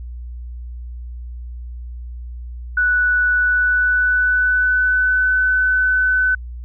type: tone with pitch glide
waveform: sine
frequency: 1480 to 1508.5 Hz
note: F#6 to F#6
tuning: 0 to +33 cents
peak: -13 dBFS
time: 2.77-6.35 s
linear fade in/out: 5 ms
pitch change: +33 cents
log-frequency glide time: 3.34-5.35 s
effects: added 60 Hz sine -28 dBFS peak until 6.64 s